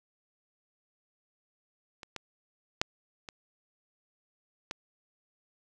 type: clicks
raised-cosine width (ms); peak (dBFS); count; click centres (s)
0.2; -26 / -20 / -8 / -24 / -18; 5; 2.032 / 2.163 / 2.815 / 3.288 / 4.711
effects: none